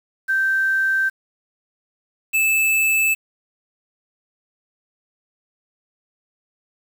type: tone pair in turn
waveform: sine / square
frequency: 1560 / 2624 Hz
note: G6 / E7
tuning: -9 / -9 cents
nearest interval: major sixth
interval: 900 cents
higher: second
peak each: -16 dBFS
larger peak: neither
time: 0.28-1.1 / 2.33-3.15 s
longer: neither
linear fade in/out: 20 ms
effects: 7-bit